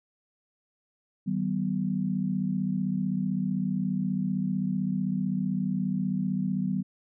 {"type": "chord", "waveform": "sine", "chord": "Eb augmented", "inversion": "none", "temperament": "equal with one note detuned", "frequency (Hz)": [155.56, 190.97, 246.9], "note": ["Eb3", "G3", "B3"], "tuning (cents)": [0, -45, 0], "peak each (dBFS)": [-33, -27, -32], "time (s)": [1.26, 6.83], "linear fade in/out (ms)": 20, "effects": []}